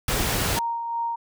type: noise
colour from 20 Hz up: pink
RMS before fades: -24 dBFS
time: 0.08-0.59 s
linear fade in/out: 2 ms
type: tone with tremolo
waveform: sine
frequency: 931 Hz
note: A#5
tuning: 2 cents flat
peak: -23 dBFS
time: 0.56-1.16 s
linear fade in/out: 10 ms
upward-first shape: sine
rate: 2.7 Hz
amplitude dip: 40%
effects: none